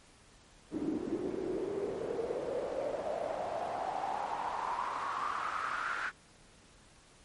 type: noise with band-pass filter sweep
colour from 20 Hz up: pink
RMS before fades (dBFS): -36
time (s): 0.7-6.12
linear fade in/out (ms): 50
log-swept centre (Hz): 290 to 1500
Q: 6.6
effects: pink hiss -60 dBFS RMS until 7.24 s + MP3 48 kbps